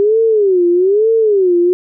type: tone with vibrato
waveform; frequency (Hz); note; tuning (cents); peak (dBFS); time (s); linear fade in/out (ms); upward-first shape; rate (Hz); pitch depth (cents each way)
sine; 396.4; G4; +19; -8; 0-1.73; 0; sine; 1.1; 230
effects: none